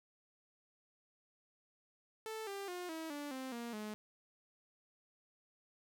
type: tone with pitch steps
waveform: sawtooth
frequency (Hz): 440 / 396.6 / 357.4 / 322.1 / 290.3 / 261.6 / 235.8 / 212.5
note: A4 / G4 / F4 / E4 / D4 / C4 / A#3 / G#3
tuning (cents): 0 / +20 / +40 / -40 / -20 / 0 / +20 / +40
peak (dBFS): -38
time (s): 2.26-3.94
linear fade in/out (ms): 0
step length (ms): 210
effects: none